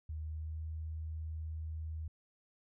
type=tone with pitch glide; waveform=sine; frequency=77.78 to 79.19 Hz; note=D#2 to D#2; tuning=0 to +31 cents; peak=-38 dBFS; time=0.09-2.08 s; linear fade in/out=5 ms; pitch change=+31 cents; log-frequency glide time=0.23-0.65 s; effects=none